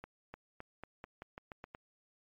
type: accelerating click train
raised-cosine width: 0.5 ms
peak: -30 dBFS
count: 10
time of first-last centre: 0.04-1.749 s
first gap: 300 ms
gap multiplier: 0.88
effects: MP3 48 kbps